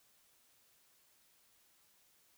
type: silence
effects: white hiss -70 dBFS RMS until 2.37 s